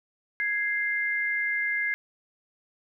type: tone pair together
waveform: sine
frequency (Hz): 1661.2 / 2093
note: G#6 / C7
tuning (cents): 0 / 0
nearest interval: major third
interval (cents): 400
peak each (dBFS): -28 / -27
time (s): 0.4-1.94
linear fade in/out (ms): 0
effects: none